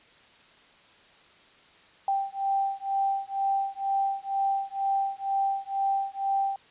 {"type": "beating tone pair", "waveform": "sine", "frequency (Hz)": [784, 786.1], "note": ["G5", "G5"], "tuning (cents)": [0, 5], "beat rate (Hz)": 2.1, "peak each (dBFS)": -28, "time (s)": [2.08, 6.56], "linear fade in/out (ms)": 2, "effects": ["white hiss -56 dBFS RMS until 6.7 s", "resampled to 8000 Hz"]}